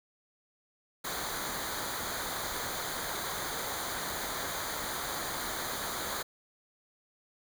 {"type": "noise with comb filter", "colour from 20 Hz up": "pink", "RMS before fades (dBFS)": -36, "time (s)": [1.04, 6.23], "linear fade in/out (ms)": 10, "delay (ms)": 0.37, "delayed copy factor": -0.75, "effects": []}